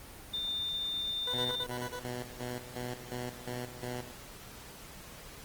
sine tone, 3600 Hz, A7, 39 cents sharp, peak -32 dBFS, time 0.33-1.64 s, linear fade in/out 10 ms
20% pulse tone bursts, 494.3 Hz, B4, 1 cent sharp, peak -33 dBFS, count 7, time 1.27-1.994 s, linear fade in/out 5 ms, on 70 ms, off 39 ms
10% pulse tone with tremolo, 123.47 Hz, B2, in tune, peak -28 dBFS, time 1.33-4.12 s, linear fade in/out 10 ms, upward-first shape square, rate 2.8 Hz, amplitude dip 75%
effects pink hiss -49 dBFS RMS until 5.44 s + Opus 24 kbps

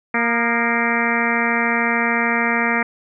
harmonic tone with a mistuned harmonic, 233.4 Hz, A#3, 2 cents sharp, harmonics 1 / 2 / 3 / 4 / 5 / 6 / 7 / 8 / 9 / 10, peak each -23 / -27 / -27 / -26 / -27 / -27 / -27 / -23 / -24 / -26 dBFS, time 0.14-2.83 s, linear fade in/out 5 ms, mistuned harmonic 5, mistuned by +62 cents, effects none

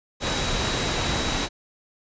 sine tone in noise, 3869 Hz, B7, 36 cents flat, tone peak -33 dBFS, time 0.2-1.49 s, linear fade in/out 50 ms, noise pink, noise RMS -25 dBFS, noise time 0.2-1.49 s, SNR -11 dB, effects resampled to 16000 Hz

